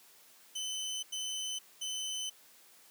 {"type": "tone bursts at uneven times", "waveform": "25% pulse", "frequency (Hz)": 3036, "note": "F#7", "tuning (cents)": 44, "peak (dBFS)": -32, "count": 3, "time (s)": [[0.55, 1.03], [1.12, 1.59], [1.81, 2.3]], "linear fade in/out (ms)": 10, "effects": ["white hiss -60 dBFS RMS until 2.9 s", "high-pass 200 Hz 12 dB/octave"]}